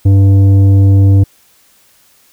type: tone with tanh clipping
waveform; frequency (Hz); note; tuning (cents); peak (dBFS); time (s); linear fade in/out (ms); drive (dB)
triangle; 98; G2; 0; -5; 0.05-1.24; 10; 13
effects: white hiss -49 dBFS RMS until 2.32 s